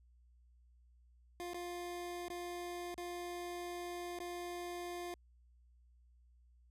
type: tone with dropouts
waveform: 25% pulse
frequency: 351 Hz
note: F4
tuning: 9 cents sharp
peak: -38 dBFS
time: 1.4-5.14 s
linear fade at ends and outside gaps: 0 ms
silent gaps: 1.534-1.544 / 2.283-2.301 / 2.942-2.979 / 4.188-4.202 s
effects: added 60 Hz sine -63 dBFS peak until 6.7 s + resampled to 32000 Hz